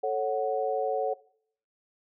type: chord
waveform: sine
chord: F# minor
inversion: first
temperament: equal with one note detuned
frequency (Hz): 440 / 552.1 / 740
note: A4 / C#5 / F#5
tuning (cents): 0 / -7 / 0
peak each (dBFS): -30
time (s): 0.03-1.14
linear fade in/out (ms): 10
effects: noise-tail reverb RT60 0.6 s tail -20 dB re dry